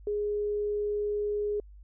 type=tone; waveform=sine; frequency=415.3 Hz; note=G#4; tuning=in tune; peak=-27 dBFS; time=0.07-1.6 s; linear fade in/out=2 ms; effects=added 50 Hz sine -47 dBFS peak until 1.83 s